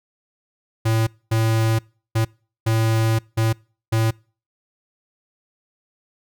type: tone bursts at uneven times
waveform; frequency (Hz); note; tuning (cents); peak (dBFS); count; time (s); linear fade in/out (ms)
square; 112.1; A2; +33; -17; 6; 0.85-1.07 / 1.31-1.79 / 2.15-2.25 / 2.66-3.19 / 3.37-3.53 / 3.92-4.11; 10
effects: noise-tail reverb RT60 0.4 s tail -26 dB re dry